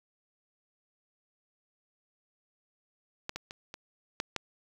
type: clicks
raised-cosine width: 0.2 ms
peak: -17 / -19 / -24 / -24 / -13 / -14 dBFS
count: 6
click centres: 3.294 / 3.36 / 3.509 / 3.741 / 4.201 / 4.363 s
effects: 8-bit